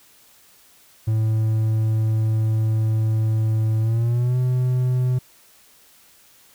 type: tone with pitch glide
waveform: triangle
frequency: 110 to 126.36 Hz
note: A2 to B2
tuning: 0 to +40 cents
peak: -15 dBFS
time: 1.07-5.19 s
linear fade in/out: 10 ms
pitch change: +240 cents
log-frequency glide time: 3.8-4.37 s
effects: white hiss -53 dBFS RMS until 6.54 s